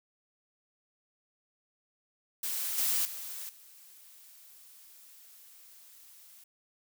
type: noise with level steps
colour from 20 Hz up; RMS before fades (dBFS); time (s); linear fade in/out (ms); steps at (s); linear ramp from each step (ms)
blue; -34 / -29 / -41 / -55; 2.43-6.44; 5; 2.78 / 3.05 / 3.49; 2
effects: none